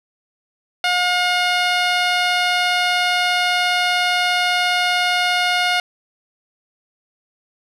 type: tone with low-pass filter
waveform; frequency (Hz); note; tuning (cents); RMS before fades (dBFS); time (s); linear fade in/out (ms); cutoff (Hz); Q
10% pulse; 717; F5; +45; -18; 0.84-5.8; 2; 7300; 0.51
effects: none